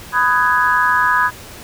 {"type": "chord", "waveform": "sine", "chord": "G# minor seventh", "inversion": "first", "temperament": "just", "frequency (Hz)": [996.7, 1245.9, 1495.1, 1661.2], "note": ["B5", "D#6", "F#6", "G#6"], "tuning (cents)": [16, 2, 18, 0], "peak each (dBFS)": [-16, -18, -21, -16], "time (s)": [0.12, 1.31], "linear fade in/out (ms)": 50, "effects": ["pink hiss -36 dBFS RMS until 1.63 s"]}